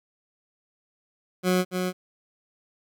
20% pulse tone with echo, 182.7 Hz, F#3, 22 cents flat, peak -15 dBFS, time 1.43-1.65 s, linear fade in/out 50 ms, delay 280 ms, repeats 1, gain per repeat -5 dB, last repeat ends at 1.93 s, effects none

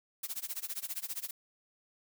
blue noise with tremolo, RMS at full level -36 dBFS, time 0.23-1.31 s, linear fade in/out 5 ms, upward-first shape sine, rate 15 Hz, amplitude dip 95%, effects none

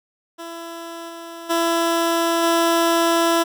15% pulse tone with level steps, 334.9 Hz, E4, 27 cents sharp, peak -25 / -27 / -11 / -9 dBFS, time 0.38-3.44 s, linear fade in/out 20 ms, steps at 1.08 / 1.49 / 2.42 s, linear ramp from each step 20 ms, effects none

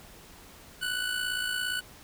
25% pulse tone with amplitude modulation, 1485 Hz, F#6, 6 cents sharp, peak -23 dBFS, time 0.81-1.81 s, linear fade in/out 20 ms, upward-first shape sine, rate 57.4 Hz, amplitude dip 55%, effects pink hiss -51 dBFS RMS until 2.03 s

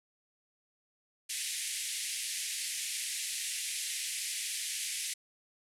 white band-pass noise, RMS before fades -37 dBFS, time 1.29-5.14 s, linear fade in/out 10 ms, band 1900 to 11000 Hz, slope 48 dB/octave, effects none

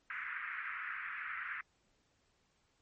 pink band-pass noise, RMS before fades -42 dBFS, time 0.1-1.61 s, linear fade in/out 2 ms, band 1300 to 2200 Hz, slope 48 dB/octave, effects pink hiss -75 dBFS RMS until 2.81 s + MP3 32 kbps

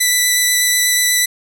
10% pulse tone with vibrato, 1982 Hz, B6, 6 cents sharp, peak -3 dBFS, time 0-1.26 s, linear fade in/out 10 ms, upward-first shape square, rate 8.2 Hz, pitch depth 8 cents each way, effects none

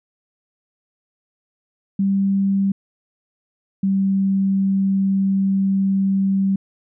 sine tone pair in turn, 196 / 194.2 Hz, G3 / G3, 0 / -16 cents, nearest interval unison, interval 16 cents, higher first, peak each -15 dBFS, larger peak neither, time 1.99-2.72 / 3.83-6.56 s, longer second, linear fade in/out 5 ms, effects none

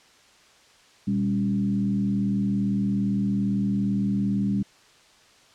sine tone with frequency modulation, 198.5 Hz, G3, 22 cents sharp, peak -21 dBFS, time 1.07-4.63 s, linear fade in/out 10 ms, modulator 77.6 Hz, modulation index 0.73, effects white hiss -55 dBFS RMS until 5.54 s + low-pass 6000 Hz 12 dB/octave

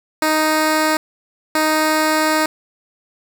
10% pulse tone pair in turn, 311.1 / 311.1 Hz, D#4 / D#4, 0 / 0 cents, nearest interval unison, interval 0 cents, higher neither, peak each -6 dBFS, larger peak neither, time 0.22-0.97 / 1.55-2.46 s, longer second, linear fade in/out 2 ms, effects none

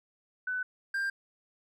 sine / triangle tone pair in turn, 1500 / 1590.7 Hz, F#6 / G6, +23 / +25 cents, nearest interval minor second, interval 102 cents, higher second, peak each -30 / -27 dBFS, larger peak second, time 0.47-0.63 / 0.94-1.1 s, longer neither, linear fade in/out 5 ms, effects none

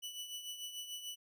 sawtooth tone with tremolo, 2966 Hz, F#7, 4 cents sharp, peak -37 dBFS, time 0.02-1.16 s, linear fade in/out 20 ms, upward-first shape triangle, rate 6.8 Hz, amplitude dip 65%, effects none

